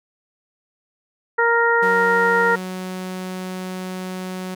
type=harmonic tone; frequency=466.5 Hz; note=A#4; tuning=1 cent sharp; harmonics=1 / 2 / 3 / 4; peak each=-19 / -20 / -19 / -21 dBFS; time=1.38-2.56 s; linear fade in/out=10 ms
type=tone; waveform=sawtooth; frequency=185 Hz; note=F#3; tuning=in tune; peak=-23 dBFS; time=1.82-4.55 s; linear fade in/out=10 ms
effects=none